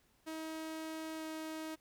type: tone with pitch glide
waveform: sawtooth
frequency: 318 to 316 Hz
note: D#4 to D#4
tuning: +38 to +27 cents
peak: -37 dBFS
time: 0.26-1.76 s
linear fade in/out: 20 ms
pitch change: -11 cents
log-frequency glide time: 1.16-1.24 s
effects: pink hiss -72 dBFS RMS until 1.8 s